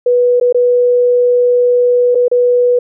sine tone with dropouts, 490 Hz, B4, 14 cents flat, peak -7 dBFS, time 0.06-2.79 s, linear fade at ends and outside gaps 5 ms, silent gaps 0.4-0.411 / 0.526-0.545 / 2.148-2.153 / 2.282-2.314 s, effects none

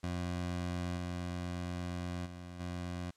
20% pulse tone with level steps, 88.5 Hz, F2, 23 cents sharp, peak -30 / -32 / -40 / -33 dBFS, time 0.03-3.11 s, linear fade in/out 10 ms, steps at 0.96 / 2.25 / 2.59 s, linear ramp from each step 20 ms, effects white hiss -72 dBFS RMS until 3.16 s + low-pass 8000 Hz 12 dB/octave

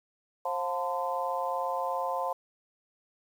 harmonic tone with a mistuned harmonic, 177.2 Hz, F3, 25 cents sharp, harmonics 3 / 4 / 5 / 6, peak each -34 / -34 / -34 / -34 dBFS, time 0.45-2.33 s, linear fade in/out 5 ms, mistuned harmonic 6, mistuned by -63 cents, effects 9-bit

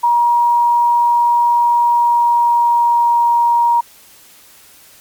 sine tone with pitch glide, 951 to 944.4 Hz, A#5 to A#5, +34 to +22 cents, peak -9 dBFS, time 0.03-3.81 s, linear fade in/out 10 ms, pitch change -12 cents, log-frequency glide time 1.72-3.27 s, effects white hiss -44 dBFS RMS until 5 s + MP3 96 kbps

